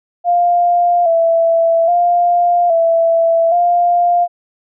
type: tone with vibrato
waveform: sine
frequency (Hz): 682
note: F5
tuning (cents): -41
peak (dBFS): -9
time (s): 0.24-4.28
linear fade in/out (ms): 50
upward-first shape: square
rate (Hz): 0.61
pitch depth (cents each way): 46
effects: none